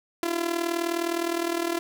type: tone with amplitude modulation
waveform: sawtooth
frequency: 339.7 Hz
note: F4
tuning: 48 cents flat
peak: -18 dBFS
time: 0.23-1.79 s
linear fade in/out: 0 ms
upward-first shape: sine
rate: 39.6 Hz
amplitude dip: 75%
effects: none